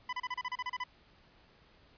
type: tone bursts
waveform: 25% pulse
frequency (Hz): 999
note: B5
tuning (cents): +20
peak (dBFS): -30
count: 11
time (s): 0.09-0.839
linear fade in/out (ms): 5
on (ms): 39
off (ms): 32
effects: pink hiss -63 dBFS RMS until 1.97 s + resampled to 11025 Hz